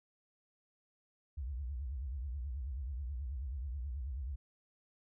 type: tone with vibrato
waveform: sine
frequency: 66 Hz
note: C2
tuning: 16 cents sharp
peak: -37 dBFS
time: 1.37-4.36 s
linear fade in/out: 10 ms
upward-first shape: triangle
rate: 9.3 Hz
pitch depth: 270 cents each way
effects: none